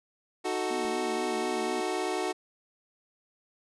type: chord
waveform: 25% pulse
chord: D# diminished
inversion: none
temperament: equal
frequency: 311.1 / 370 / 440 Hz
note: D#4 / F#4 / A4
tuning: 0 / 0 / 0 cents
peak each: -32 / -27 / -31 dBFS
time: 0.44-2.33 s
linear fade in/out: 20 ms
type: tone with vibrato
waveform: sine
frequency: 238.7 Hz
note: A#3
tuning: 41 cents sharp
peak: -37 dBFS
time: 0.7-1.81 s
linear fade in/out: 10 ms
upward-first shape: triangle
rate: 4.1 Hz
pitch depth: 110 cents each way
type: clicks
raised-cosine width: 2 ms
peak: -47 / -37 dBFS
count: 2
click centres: 0.847 / 0.851 s
effects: resampled to 24000 Hz